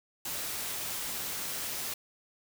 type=noise; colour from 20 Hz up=white; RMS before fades=-36 dBFS; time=0.25-1.94 s; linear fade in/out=5 ms; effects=none